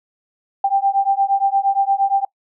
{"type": "beating tone pair", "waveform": "sine", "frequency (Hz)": [784, 792.6], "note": ["G5", "G5"], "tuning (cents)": [0, 19], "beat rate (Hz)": 8.6, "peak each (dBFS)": -17, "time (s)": [0.64, 2.25], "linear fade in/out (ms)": 5, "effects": ["noise-tail reverb RT60 0.1 s tail -24 dB re dry"]}